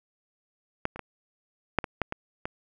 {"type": "clicks", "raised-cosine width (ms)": 0.5, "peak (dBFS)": [-11, -25, -20, -6, -17, -10, -16, -16], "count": 8, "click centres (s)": [0.854, 0.96, 0.993, 1.787, 1.842, 2.017, 2.124, 2.455], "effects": []}